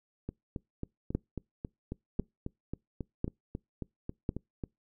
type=two click trains; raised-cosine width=3 ms; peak=-23 / -16 dBFS; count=17 / 4; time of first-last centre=0.29-4.638 / 1.15-4.291 s; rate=3.68 / 0.955 Hz; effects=noise-tail reverb RT60 0.2 s tail -26 dB re dry